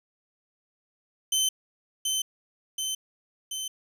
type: tone with echo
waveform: 20% pulse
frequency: 3076 Hz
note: G7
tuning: 33 cents flat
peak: -17 dBFS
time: 1.32-1.49 s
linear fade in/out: 5 ms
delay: 730 ms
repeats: 3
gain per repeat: -3 dB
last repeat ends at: 3.68 s
effects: none